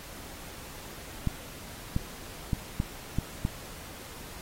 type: clicks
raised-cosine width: 5 ms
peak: -14 dBFS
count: 6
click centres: 1.273 / 1.964 / 2.532 / 2.801 / 3.186 / 3.451 s
effects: pink hiss -45 dBFS RMS until 4.41 s + AAC 48 kbps